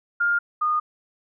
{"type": "tone pair in turn", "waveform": "sine", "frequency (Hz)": [1408, 1225.9], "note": ["F6", "D#6"], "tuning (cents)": [14, -26], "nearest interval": "major second", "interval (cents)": 240, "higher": "first", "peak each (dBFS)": [-18, -19], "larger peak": "first", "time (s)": [[0.2, 0.39], [0.61, 0.8]], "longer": "neither", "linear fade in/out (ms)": 10, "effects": []}